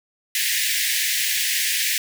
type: high-pass noise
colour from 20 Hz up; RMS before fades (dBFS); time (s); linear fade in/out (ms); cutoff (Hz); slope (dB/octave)
pink; -22; 0.35-1.98; 2; 1700; 96
effects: none